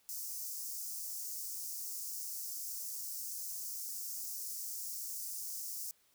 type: high-pass noise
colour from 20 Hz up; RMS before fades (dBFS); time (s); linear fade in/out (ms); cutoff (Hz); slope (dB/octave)
white; -42; 0.09-5.91; 0; 5100; 48
effects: white hiss -71 dBFS RMS until 6.14 s